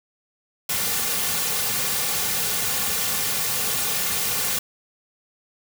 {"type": "noise with comb filter", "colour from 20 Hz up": "white", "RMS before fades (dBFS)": -24, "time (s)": [0.69, 4.59], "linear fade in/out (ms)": 5, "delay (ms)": 3.1, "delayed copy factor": -0.7, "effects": []}